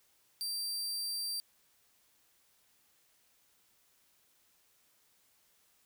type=tone; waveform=sawtooth; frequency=4700 Hz; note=D8; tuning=1 cent sharp; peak=-32 dBFS; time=0.41-1.4 s; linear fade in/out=0 ms; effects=white hiss -70 dBFS RMS until 5.85 s